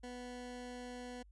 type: tone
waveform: 20% pulse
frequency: 246.9 Hz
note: B3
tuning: in tune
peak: -40 dBFS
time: 0.03-1.23 s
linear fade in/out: 10 ms
effects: added 50 Hz sine -58 dBFS peak until 1.31 s + resampled to 22050 Hz